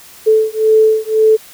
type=beating tone pair; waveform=sine; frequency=436.3 / 438.2 Hz; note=A4 / A4; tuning=-15 / -7 cents; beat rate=1.9 Hz; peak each=-11 dBFS; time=0.26-1.37 s; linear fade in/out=20 ms; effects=white hiss -39 dBFS RMS until 1.53 s